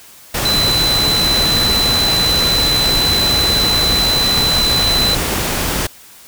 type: tone in noise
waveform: sine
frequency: 4019 Hz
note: B7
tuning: 30 cents sharp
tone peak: -13 dBFS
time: 0.45-5.15 s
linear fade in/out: 5 ms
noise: pink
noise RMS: -18 dBFS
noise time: 0.34-5.87 s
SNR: +2 dB
effects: white hiss -41 dBFS RMS until 6.27 s